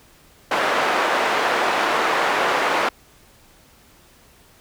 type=band-pass noise; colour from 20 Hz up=white; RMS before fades=-20 dBFS; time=0.51-2.89 s; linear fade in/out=5 ms; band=430 to 1400 Hz; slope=12 dB/octave; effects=pink hiss -52 dBFS RMS until 4.6 s